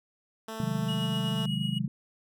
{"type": "tone", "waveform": "10% pulse", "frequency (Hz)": 221.7, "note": "A3", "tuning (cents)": 13, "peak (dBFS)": -28, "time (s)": [0.48, 1.46], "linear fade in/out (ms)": 5}
{"type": "chord", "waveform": "sine", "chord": "Ab dominant seventh", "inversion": "first", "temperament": "equal with one note detuned", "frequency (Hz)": [130.81, 155.56, 182.03, 207.7], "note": ["C3", "Eb3", "Gb3", "Ab3"], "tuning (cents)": [0, 0, -28, 0], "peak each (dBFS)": -33, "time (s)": [0.6, 1.88], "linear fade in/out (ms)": 2}
{"type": "tone with tremolo", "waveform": "triangle", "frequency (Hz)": 2900, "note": "F#7", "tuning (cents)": -35, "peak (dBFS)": -31, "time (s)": [0.88, 1.79], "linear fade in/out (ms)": 10, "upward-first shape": "triangle", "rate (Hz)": 8.1, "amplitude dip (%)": 55}
{"effects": []}